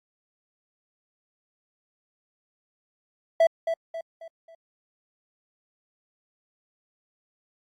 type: tone with echo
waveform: triangle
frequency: 659.3 Hz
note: E5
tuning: in tune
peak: -13 dBFS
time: 3.4-3.47 s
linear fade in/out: 5 ms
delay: 270 ms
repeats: 4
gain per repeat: -8 dB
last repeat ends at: 4.55 s
effects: AAC 64 kbps